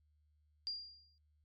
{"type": "tone with exponential decay", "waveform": "sine", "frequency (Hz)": 4789, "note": "D8", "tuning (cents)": 33, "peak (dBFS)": -35, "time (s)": [0.67, 1.18], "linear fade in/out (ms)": 0, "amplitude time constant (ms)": 110, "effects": ["added 75 Hz sine -70 dBFS peak until 1.44 s", "MP3 48 kbps"]}